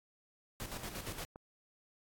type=noise with tremolo; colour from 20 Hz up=pink; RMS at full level=-42 dBFS; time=0.6-1.25 s; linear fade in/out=0 ms; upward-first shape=square; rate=8.6 Hz; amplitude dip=55%
type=click; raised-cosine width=1 ms; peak=-34 dBFS; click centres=1.359 s
effects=AAC 64 kbps